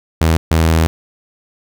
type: tone bursts at uneven times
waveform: sawtooth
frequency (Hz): 81.1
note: E2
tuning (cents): -28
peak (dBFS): -6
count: 2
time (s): 0.21-0.37 / 0.51-0.87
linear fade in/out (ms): 0
effects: none